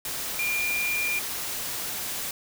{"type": "tone in noise", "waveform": "sine", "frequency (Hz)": 2400, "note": "D7", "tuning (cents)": 37, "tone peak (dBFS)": -25, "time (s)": [0.39, 1.19], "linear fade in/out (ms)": 2, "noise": "white", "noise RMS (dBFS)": -32, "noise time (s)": [0.05, 2.31], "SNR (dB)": 4, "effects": []}